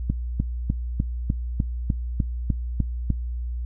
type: click train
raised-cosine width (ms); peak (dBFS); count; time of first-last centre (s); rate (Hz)
5; -10; 11; 0.1-3.103; 3.33
effects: noise-tail reverb RT60 0.1 s tail -19 dB re dry + added 60 Hz sine -26 dBFS peak until 3.65 s